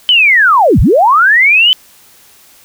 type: linear two-way sweep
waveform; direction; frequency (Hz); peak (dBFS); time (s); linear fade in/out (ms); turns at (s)
sine; down then up; 3087 to 32.89 to 3087; -4; 0.09-1.73; 0; 0.8
effects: white hiss -43 dBFS RMS until 2.64 s